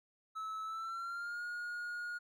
triangle tone with pitch glide, 1301 to 1435.2 Hz, E6 to F6, -23 to +47 cents, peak -37 dBFS, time 0.35-2.19 s, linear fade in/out 20 ms, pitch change +170 cents, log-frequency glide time 0.63-1.43 s, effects none

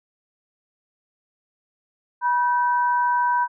sine tone pair together, 973.3 / 1540 Hz, B5 / G6, -26 / -31 cents, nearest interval minor sixth, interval 795 cents, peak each -18 / -26 dBFS, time 2.21-3.48 s, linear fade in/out 50 ms, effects none

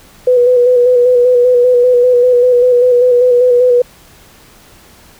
sine tone with vibrato, 493.9 Hz, B4, in tune, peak -5 dBFS, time 0.27-3.82 s, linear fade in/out 5 ms, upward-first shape square, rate 5.1 Hz, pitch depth 27 cents each way, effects pink hiss -42 dBFS RMS until 5.19 s

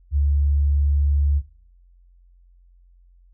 sine tone, 71.6 Hz, D2, 43 cents flat, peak -16 dBFS, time 0.11-1.42 s, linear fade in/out 50 ms, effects noise-tail reverb RT60 0.5 s tail -18 dB re dry + added 44 Hz sine -50 dBFS peak until 3.33 s

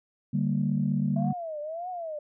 sine chord, G minor, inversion second, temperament equal with one note detuned, 146.83 / 196 / 231.9 Hz, D3 / G3 / Bb3, 0 / 0 / -9 cents, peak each -27 / -27 / -29 dBFS, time 0.33-1.33 s, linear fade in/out 10 ms
sine tone with vibrato, 659.3 Hz, E5, in tune, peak -32 dBFS, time 1.16-2.19 s, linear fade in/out 5 ms, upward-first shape triangle, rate 1.7 Hz, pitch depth 210 cents each way
effects tanh soft clip ceiling -14 dBFS

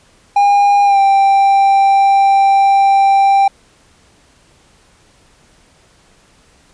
triangle tone with pitch glide, 809 to 787.3 Hz, G#5 to G5, -46 to +7 cents, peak -5 dBFS, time 0.36-3.48 s, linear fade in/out 5 ms, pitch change -47 cents, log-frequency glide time 0.84-0.99 s, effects pink hiss -50 dBFS RMS until 6.73 s + resampled to 22050 Hz

